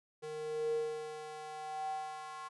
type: tone with high-pass filter sweep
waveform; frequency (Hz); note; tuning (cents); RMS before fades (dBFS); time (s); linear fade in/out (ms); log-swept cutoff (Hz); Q
square; 153.7; D#3; -21; -40; 0.22-2.49; 20; 370 to 1000; 9.7
effects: resampled to 24000 Hz